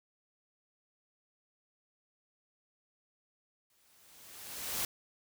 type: noise with exponential growth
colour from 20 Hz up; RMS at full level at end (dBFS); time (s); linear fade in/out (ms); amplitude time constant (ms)
white; -33; 3.7-4.85; 2; 250
effects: none